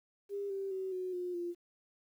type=tone with pitch steps; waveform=sine; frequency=401.8 / 390.4 / 379.2 / 368.5 / 358 / 347.8 Hz; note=G4 / G4 / F#4 / F#4 / F4 / F4; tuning=+43 / -7 / +43 / -7 / +43 / -7 cents; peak=-35 dBFS; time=0.29-1.55 s; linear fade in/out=50 ms; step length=210 ms; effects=11-bit